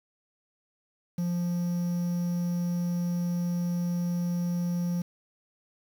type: tone with quantisation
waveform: triangle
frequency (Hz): 174.61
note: F3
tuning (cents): 0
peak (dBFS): -24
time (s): 1.18-5.02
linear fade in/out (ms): 5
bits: 8
effects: none